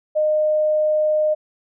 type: tone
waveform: sine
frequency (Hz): 613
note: D#5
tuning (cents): -26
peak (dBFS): -15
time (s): 0.15-1.35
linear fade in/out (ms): 20
effects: none